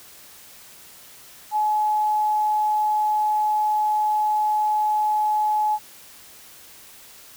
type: tone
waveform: sine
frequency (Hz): 850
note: G#5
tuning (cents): +40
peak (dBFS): -18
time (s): 1.51-5.79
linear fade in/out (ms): 50
effects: white hiss -46 dBFS RMS until 7.36 s